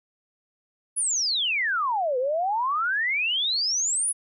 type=exponential two-way sweep; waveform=sine; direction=down then up; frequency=10548 to 487.6 to 10548 Hz; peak=-22 dBFS; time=0.96-4.13 s; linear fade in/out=20 ms; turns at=2.18 s; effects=none